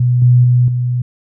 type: tone with level steps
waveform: sine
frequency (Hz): 123.47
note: B2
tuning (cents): 0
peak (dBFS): -9 / -5 / -7 / -13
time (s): 0-1.02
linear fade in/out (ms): 5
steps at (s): 0.22 / 0.44 / 0.68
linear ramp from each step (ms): 2
effects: none